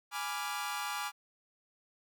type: chord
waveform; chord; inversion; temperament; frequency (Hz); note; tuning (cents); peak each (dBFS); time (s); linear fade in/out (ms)
sawtooth; G# diminished seventh; none; equal; 830.6 / 987.8 / 1174.7 / 1396.9; G#5 / B5 / D6 / F6; 0 / 0 / 0 / 0; -36 / -39 / -36 / -38; 0.11-1.12; 50
effects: none